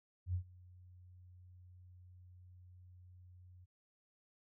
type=tone with ADSR envelope; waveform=sine; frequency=90.3 Hz; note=F#2; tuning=42 cents flat; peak=-32 dBFS; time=0.26-3.66 s; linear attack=80 ms; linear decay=91 ms; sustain=-24 dB; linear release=23 ms; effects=none